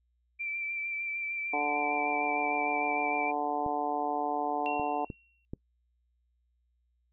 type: tone with vibrato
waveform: sine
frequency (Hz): 2344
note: D7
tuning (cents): -4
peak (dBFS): -32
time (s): 0.39-3.32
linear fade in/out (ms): 20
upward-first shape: sine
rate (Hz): 6.6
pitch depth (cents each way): 22
type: harmonic tone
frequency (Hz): 146.83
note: D3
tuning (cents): 0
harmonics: 2 / 3 / 4 / 5 / 6 / 7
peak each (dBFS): -37 / -37 / -40 / -31 / -35 / -41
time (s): 1.53-5.05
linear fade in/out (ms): 5
type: clicks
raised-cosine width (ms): 3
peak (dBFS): -28 / -29 / -24 / -24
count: 4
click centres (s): 3.663 / 4.797 / 5.102 / 5.535
type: tone with exponential decay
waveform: sine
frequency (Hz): 2734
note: F7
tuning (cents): -37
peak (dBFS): -33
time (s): 4.66-5.45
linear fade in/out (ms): 0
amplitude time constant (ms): 170
effects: noise-tail reverb RT60 0.1 s tail -24 dB re dry + added 60 Hz sine -70 dBFS peak until 7.12 s